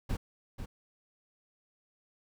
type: noise with echo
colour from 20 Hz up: brown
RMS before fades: -32 dBFS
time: 0.09-0.17 s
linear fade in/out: 10 ms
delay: 490 ms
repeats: 1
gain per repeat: -8 dB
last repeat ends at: 0.66 s
effects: none